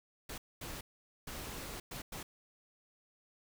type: noise bursts at uneven times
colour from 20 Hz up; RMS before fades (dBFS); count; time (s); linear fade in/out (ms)
pink; -44; 5; 0.29-0.38 / 0.61-0.81 / 1.27-1.8 / 1.91-2.02 / 2.12-2.23; 5
effects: none